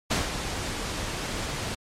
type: noise with ADSR envelope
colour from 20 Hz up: pink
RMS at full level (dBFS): -23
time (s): 0.1-1.75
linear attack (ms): 14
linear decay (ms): 150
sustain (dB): -8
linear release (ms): 8
effects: low-pass 8000 Hz 12 dB/octave + MP3 64 kbps